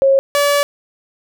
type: tone pair in turn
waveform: sine / sawtooth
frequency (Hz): 543 / 574.2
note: C#5 / D5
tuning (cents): -36 / -39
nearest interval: minor second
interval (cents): 97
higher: second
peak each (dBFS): -8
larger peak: neither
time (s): 0.02-0.19 / 0.35-0.63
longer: second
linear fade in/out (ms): 0
effects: none